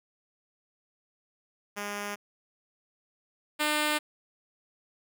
5% pulse tone pair in turn, 204.7 / 301.2 Hz, G#3 / D4, -25 / +44 cents, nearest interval perfect fifth, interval 669 cents, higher second, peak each -22 / -14 dBFS, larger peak second, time 1.76-2.16 / 3.59-3.99 s, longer neither, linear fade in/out 20 ms, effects none

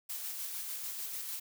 blue noise with tremolo, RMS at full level -39 dBFS, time 0.09-1.4 s, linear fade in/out 10 ms, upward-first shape square, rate 6.7 Hz, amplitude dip 25%, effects none

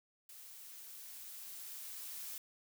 blue noise with level ramp, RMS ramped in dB -54 to -45 dBFS, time 0.29-2.38 s, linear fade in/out 2 ms, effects none

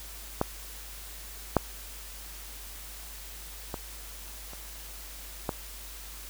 clicks, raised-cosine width 1 ms, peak -10 / -6 / -19 / -30 / -14 dBFS, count 5, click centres 0.414 / 1.567 / 3.742 / 4.534 / 5.492 s, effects added 50 Hz sine -45 dBFS peak until 6.29 s + white hiss -45 dBFS RMS until 6.29 s

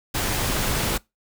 pink noise, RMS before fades -24 dBFS, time 0.14-0.98 s, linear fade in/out 10 ms, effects noise-tail reverb RT60 0.2 s tail -23 dB re dry

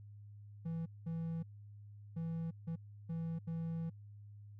triangle tone bursts at uneven times, 164.81 Hz, E3, in tune, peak -35 dBFS, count 6, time 0.65-0.86 / 1.06-1.43 / 2.16-2.51 / 2.67-2.76 / 3.09-3.39 / 3.47-3.9 s, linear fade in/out 10 ms, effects added 103 Hz sine -51 dBFS peak until 4.59 s

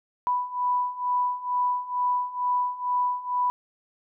sine beating tone pair, 987.8 / 990 Hz, B5 / B5, 0 / +4 cents, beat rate 2.2 Hz, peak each -28 / -25 dBFS, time 0.27-3.5 s, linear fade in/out 0 ms, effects none

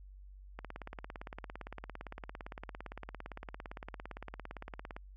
click train, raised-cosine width 0.5 ms, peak -28 dBFS, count 78, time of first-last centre 0.59-4.965 s, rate 17.6 Hz, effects added 48 Hz sine -50 dBFS peak until 5.16 s

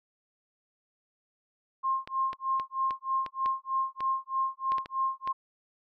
sine tone with tremolo, 1063 Hz, C6, 27 cents sharp, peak -24 dBFS, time 1.83-5.33 s, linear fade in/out 20 ms, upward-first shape sine, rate 3.2 Hz, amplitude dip 100%
clicks, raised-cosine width 0.3 ms, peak -23 dBFS, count 11, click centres 2.075 / 2.331 / 2.598 / 2.908 / 3.263 / 3.46 / 4.006 / 4.72 / 4.783 / 4.859 / 5.275 s
effects none

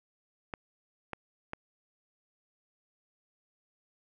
clicks, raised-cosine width 0.5 ms, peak -21 dBFS, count 3, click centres 0.538 / 1.133 / 1.534 s, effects none

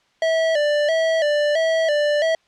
square tone with vibrato, 619 Hz, D#5, 9 cents flat, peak -17 dBFS, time 0.22-2.35 s, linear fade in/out 2 ms, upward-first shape square, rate 1.5 Hz, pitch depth 83 cents each way, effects white hiss -61 dBFS RMS until 2.47 s + low-pass 4000 Hz 12 dB/octave

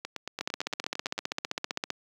two click trains, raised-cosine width 0.2 ms, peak -12 / -17 dBFS, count 24 / 11, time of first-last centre 0.41-1.904 / 0.05-1.18 s, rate 15.4 / 8.85 Hz, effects high-pass 200 Hz 12 dB/octave + 9-bit

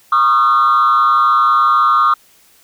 sine tone with frequency modulation, 1223 Hz, D#6, 30 cents flat, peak -7 dBFS, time 0.12-2.14 s, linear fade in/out 5 ms, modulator 126 Hz, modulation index 1, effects tanh soft clip ceiling -6 dBFS + white hiss -50 dBFS RMS until 2.63 s

